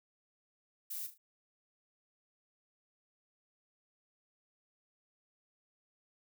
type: noise with echo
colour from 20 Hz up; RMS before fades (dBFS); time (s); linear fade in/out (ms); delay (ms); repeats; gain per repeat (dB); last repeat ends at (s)
violet; -41; 0.9-1.07; 10; 37; 3; -9; 1.181
effects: none